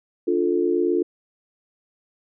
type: chord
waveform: sine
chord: D minor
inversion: none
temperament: just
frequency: 293.7 / 352.4 / 440.5 Hz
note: D4 / F4 / A4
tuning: 0 / +16 / +2 cents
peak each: -25 / -20 / -24 dBFS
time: 0.27-1.03 s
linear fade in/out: 10 ms
effects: none